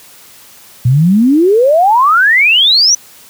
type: exponential sweep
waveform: sine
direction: up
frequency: 116.54 to 6060 Hz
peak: -5 dBFS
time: 0.85-2.95 s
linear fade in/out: 5 ms
effects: white hiss -39 dBFS RMS until 3.29 s + high-pass 60 Hz 12 dB/octave